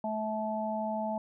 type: harmonic tone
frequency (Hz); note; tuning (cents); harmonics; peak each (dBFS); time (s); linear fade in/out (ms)
216.8; A3; -25; 1 / 3 / 4; -35 / -34 / -35; 0.04-1.18; 2
effects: none